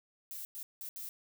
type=noise bursts at uneven times; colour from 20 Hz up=violet; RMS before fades=-43 dBFS; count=4; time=0.31-0.45 / 0.55-0.63 / 0.81-0.89 / 0.96-1.09 s; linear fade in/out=0 ms; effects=none